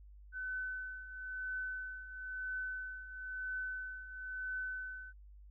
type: tone with tremolo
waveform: sine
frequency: 1513 Hz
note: F#6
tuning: 38 cents sharp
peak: -36 dBFS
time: 0.32-5.13 s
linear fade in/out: 50 ms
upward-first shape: triangle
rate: 1 Hz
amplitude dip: 75%
effects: added 50 Hz sine -53 dBFS peak until 5.5 s